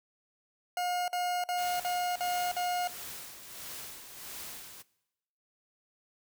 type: tone bursts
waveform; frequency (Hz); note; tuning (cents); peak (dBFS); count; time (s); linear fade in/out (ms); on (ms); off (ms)
40% pulse; 715; F5; +41; -29; 6; 0.77-2.875; 2; 310; 49
type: noise with tremolo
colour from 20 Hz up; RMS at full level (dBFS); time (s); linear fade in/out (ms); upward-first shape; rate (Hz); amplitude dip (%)
white; -42; 1.57-4.83; 20; sine; 1.5; 55
effects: noise-tail reverb RT60 0.9 s tail -21 dB re dry

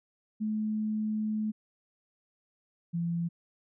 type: tone pair in turn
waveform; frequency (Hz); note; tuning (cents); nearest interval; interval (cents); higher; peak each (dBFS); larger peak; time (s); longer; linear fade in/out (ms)
sine; 215.1 / 169.79; A3 / F3; -39 / -49; major third; 410; first; -28; neither; 0.4-1.52 / 2.93-3.29; first; 20
effects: none

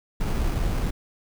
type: noise with sample-and-hold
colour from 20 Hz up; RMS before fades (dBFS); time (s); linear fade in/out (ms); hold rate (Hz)
brown; -24; 0.2-0.91; 10; 3675
effects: none

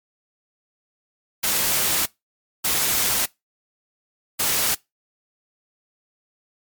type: noise bursts at uneven times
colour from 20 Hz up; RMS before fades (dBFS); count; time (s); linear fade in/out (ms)
white; -21; 3; 1.43-2.06 / 2.64-3.26 / 4.39-4.75; 10
effects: noise-tail reverb RT60 0.2 s tail -23 dB re dry + MP3 96 kbps

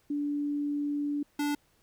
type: tone pair in turn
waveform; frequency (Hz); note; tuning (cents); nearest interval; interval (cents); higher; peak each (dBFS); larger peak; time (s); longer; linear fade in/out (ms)
sine / square; 290.3 / 291.5; D4 / D4; -20 / -13; unison; 7; second; -28; neither; 0.1-1.23 / 1.39-1.55; first; 5
effects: pink hiss -68 dBFS RMS until 1.82 s

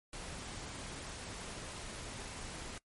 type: noise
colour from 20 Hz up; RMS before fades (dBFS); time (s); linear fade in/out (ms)
pink; -45; 0.13-2.78; 2
effects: noise-tail reverb RT60 0.1 s tail -21 dB re dry + MP3 48 kbps

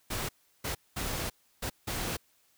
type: noise bursts at uneven times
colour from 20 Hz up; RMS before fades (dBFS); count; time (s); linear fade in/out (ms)
pink; -34; 5; 0.1-0.29 / 0.64-0.75 / 0.96-1.3 / 1.62-1.7 / 1.87-2.17; 10
effects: white hiss -68 dBFS RMS until 2.57 s

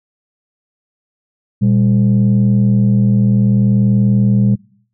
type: tone pair together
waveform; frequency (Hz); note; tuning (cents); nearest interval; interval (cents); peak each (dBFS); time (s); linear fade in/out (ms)
sine; 119.18 / 199.8; A#2 / G3; +39 / +33; major sixth; 894; -10; 1.61-4.56; 20
effects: noise-tail reverb RT60 0.6 s tail -25 dB re dry + tanh soft clip ceiling -5 dBFS

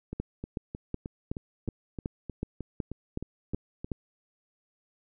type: two click trains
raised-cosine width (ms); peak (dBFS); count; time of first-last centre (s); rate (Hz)
3; -18 / -23; 11 / 13; 0.2-3.917 / 0.13-3.845; 2.69 / 3.23
effects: none

